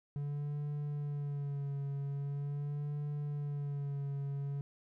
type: tone with vibrato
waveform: triangle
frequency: 143.2 Hz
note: D3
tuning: 43 cents flat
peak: -33 dBFS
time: 0.16-4.61 s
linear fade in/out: 0 ms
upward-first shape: sine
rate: 0.43 Hz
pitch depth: 41 cents each way
effects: none